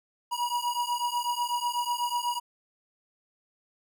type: beating tone pair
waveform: square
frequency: 960 / 968.1 Hz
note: B5 / B5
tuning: -49 / -35 cents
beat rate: 8.1 Hz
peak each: -31 dBFS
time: 0.31-2.4 s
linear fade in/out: 20 ms
effects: none